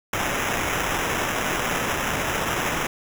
white noise with sample-and-hold, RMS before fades -25 dBFS, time 0.13-2.87 s, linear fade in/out 2 ms, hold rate 4410 Hz, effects none

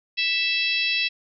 harmonic tone, 659.3 Hz, E5, in tune, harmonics 3 / 4 / 5 / 6 / 7 / 8, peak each -33 / -23 / -29 / -28 / -33 / -32 dBFS, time 0.17-1.09 s, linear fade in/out 20 ms, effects none

